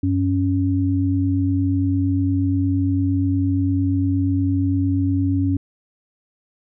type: tone pair together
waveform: sine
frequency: 95.27 / 277.2 Hz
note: G2 / C#4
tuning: -49 / 0 cents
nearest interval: octave + tritone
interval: 1849 cents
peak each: -19 dBFS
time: 0.03-5.57 s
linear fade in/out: 5 ms
effects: none